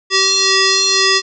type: tone with frequency modulation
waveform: sine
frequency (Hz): 385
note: G4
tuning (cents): -31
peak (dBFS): -10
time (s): 0.1-1.22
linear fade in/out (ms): 50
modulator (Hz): 768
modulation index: 7.4
effects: none